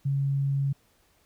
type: tone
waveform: sine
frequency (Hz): 138.59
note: C#3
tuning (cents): 0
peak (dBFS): -23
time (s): 0.05-0.73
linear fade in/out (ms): 10
effects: pink hiss -65 dBFS RMS until 1.25 s